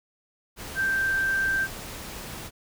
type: tone in noise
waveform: sine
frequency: 1568 Hz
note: G6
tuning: in tune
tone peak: -22 dBFS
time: 0.75-1.68 s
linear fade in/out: 50 ms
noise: pink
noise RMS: -38 dBFS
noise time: 0.56-2.51 s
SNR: +13 dB
effects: none